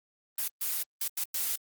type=noise bursts at uneven times; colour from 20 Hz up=blue; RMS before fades=-31 dBFS; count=5; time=0.38-0.48 / 0.61-0.83 / 1.01-1.08 / 1.17-1.24 / 1.34-1.56 s; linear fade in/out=5 ms; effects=Opus 24 kbps